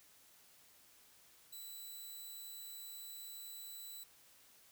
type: tone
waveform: 5% pulse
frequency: 3973 Hz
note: B7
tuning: 10 cents sharp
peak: -40 dBFS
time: 1.52-4.04 s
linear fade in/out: 10 ms
effects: white hiss -65 dBFS RMS until 4.71 s